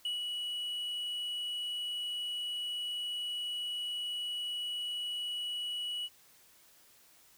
triangle tone with ADSR envelope, 2933 Hz, F#7, 16 cents flat, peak -30 dBFS, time 0.05-6.09 s, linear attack 3 ms, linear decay 140 ms, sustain -3 dB, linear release 42 ms, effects white hiss -62 dBFS RMS until 7.37 s

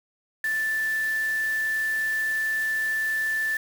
sine tone in noise, 1760 Hz, A6, in tune, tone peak -23 dBFS, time 0.44-3.57 s, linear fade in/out 2 ms, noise white, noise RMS -41 dBFS, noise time 0.44-3.57 s, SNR +15 dB, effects none

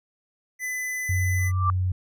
square tone, 2008 Hz, B6, 28 cents sharp, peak -28 dBFS, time 0.59-1.52 s, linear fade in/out 50 ms
sine tone with pitch glide, 92.7 to 91.95 Hz, F#2 to F#2, +4 to -10 cents, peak -21 dBFS, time 1.09-1.92 s, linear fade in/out 5 ms, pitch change -14 cents, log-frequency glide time 1.35-1.79 s
sine tone with exponential growth, 1174.7 Hz, D6, in tune, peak -18 dBFS, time 1.38-1.7 s, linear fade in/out 1 ms, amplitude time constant 69 ms
effects none

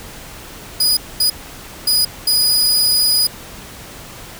sawtooth tone bursts at uneven times, 4942 Hz, D#8, 13 cents flat, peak -9 dBFS, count 4, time 0.8-0.97 / 1.2-1.3 / 1.87-2.05 / 2.27-3.27 s, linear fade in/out 5 ms, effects pink hiss -35 dBFS RMS until 4.39 s

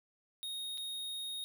square tone with dropouts, 3729 Hz, A#7, in tune, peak -39 dBFS, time 0.43-1.44 s, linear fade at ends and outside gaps 0 ms, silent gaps 0.775-0.78 s, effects none

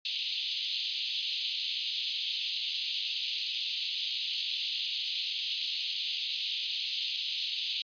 white band-pass noise, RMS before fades -34 dBFS, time 0.05-7.82 s, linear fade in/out 2 ms, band 2800 to 4400 Hz, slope 48 dB/octave, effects resampled to 11025 Hz

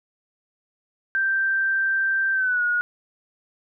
sine tone with pitch glide, 1568 to 1446.2 Hz, G6 to F#6, 0 to -40 cents, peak -19 dBFS, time 1.15-2.81 s, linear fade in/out 0 ms, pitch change -140 cents, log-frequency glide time 2.33-2.63 s, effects none

